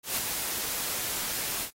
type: noise with ADSR envelope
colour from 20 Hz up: white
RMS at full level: -28 dBFS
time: 0.03-1.71 s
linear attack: 140 ms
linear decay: 22 ms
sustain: -4 dB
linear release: 90 ms
effects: AAC 48 kbps